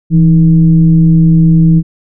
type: tone with frequency modulation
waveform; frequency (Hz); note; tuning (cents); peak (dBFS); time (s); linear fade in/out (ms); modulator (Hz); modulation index
sine; 164.81; E3; 0; -3; 0.1-1.83; 50; 147; 0.47
effects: none